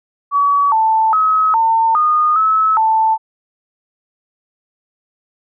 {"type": "tone with pitch steps", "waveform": "sine", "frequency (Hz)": [1136, 884, 1278, 902, 1228, 1296, 884], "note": ["C#6", "A5", "D#6", "A5", "D#6", "E6", "A5"], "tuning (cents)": [42, 8, 46, 43, -23, -30, 8], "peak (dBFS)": -10, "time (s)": [0.31, 3.18], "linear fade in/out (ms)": 50, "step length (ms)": 410, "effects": []}